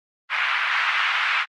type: band-pass noise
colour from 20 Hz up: white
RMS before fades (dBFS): -22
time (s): 0.29-1.46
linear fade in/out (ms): 50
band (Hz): 1100 to 2500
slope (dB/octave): 24
effects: Opus 32 kbps